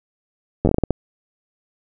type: slowing click train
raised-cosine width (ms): 2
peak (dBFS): -3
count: 9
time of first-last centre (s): 0.65-0.907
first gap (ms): 10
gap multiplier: 1.32
effects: none